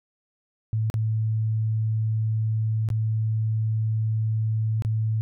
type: tone with dropouts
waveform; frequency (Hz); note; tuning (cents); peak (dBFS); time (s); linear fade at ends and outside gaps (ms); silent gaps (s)
sine; 110; A2; 0; -21; 0.73-5.21; 0; 0.9-0.941 / 2.888-2.902 / 4.822-4.849
effects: none